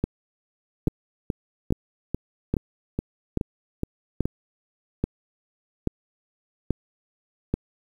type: two click trains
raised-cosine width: 3 ms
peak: -9 / -12 dBFS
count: 10 / 9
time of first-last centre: 0.04-7.54 / 0.88-4.256 s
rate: 1.2 / 2.37 Hz
effects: 8-bit